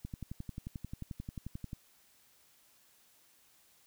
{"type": "click train", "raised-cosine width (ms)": 5, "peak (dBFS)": -28, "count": 20, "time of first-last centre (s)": [0.05, 1.731], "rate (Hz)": 11.3, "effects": ["white hiss -66 dBFS RMS until 3.86 s"]}